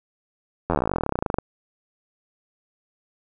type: slowing click train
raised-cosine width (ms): 1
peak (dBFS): -8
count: 30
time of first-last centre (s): 0.7-1.386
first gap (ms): 11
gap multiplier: 1.05
effects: none